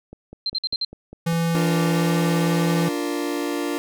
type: click train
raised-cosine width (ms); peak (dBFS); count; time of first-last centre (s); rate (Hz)
2; -25; 7; 0.13-1.33; 5
type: tone bursts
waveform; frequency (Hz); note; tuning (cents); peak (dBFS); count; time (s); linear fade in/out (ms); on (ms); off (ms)
sine; 4136; C8; -21; -21; 5; 0.46-0.848; 2; 36; 52
type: tone with pitch glide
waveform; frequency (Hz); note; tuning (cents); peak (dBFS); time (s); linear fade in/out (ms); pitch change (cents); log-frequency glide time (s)
square; 167 to 168.16; E3 to E3; +23 to +35; -20; 1.26-2.89; 10; +12; 1.83-2.1
type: chord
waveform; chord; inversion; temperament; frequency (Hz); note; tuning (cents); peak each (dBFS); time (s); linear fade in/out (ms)
40% pulse; Bb major; first; just; 291.4 / 349.6 / 466.2; D4 / F4 / Bb4; -13 / +2 / 0; -25 / -27 / -30; 1.55-3.78; 0
effects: none